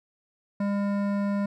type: tone with hard clipping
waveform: triangle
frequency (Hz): 201.5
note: G3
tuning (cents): +48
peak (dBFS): -26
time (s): 0.6-1.46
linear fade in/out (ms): 5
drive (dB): 18
effects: none